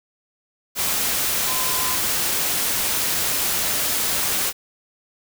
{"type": "tone in noise", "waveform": "sine", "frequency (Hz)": 1023, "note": "C6", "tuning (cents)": -39, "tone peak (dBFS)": -29, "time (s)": [1.46, 1.99], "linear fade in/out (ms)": 50, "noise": "white", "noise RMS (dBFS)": -22, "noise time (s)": [0.75, 4.53], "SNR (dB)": -10, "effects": []}